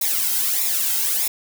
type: noise with flanger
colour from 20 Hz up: blue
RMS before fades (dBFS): -21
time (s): 0.01-1.28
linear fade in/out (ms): 5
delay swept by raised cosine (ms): 0.65 to 1.75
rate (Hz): 1.6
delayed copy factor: -0.75
effects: none